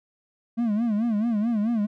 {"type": "tone with vibrato", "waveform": "triangle", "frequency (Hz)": 221.4, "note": "A3", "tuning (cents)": 11, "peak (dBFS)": -19, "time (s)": [0.57, 1.87], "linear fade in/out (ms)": 20, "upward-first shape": "sine", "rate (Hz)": 4.6, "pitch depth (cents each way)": 140, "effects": []}